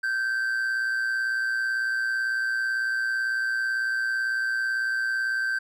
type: tone with amplitude modulation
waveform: triangle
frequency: 1557 Hz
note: G6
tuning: 12 cents flat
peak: -20 dBFS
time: 0.03-5.59 s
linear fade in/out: 10 ms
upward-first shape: sine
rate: 118 Hz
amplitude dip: 45%
effects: none